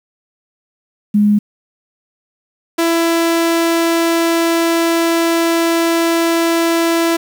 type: tone pair in turn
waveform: sine / sawtooth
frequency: 207.7 / 333.6 Hz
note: G#3 / E4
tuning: 0 / +21 cents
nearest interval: minor sixth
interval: 821 cents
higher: second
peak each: -8 dBFS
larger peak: neither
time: 1.14-1.39 / 2.78-7.17 s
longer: second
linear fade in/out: 10 ms
effects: 7-bit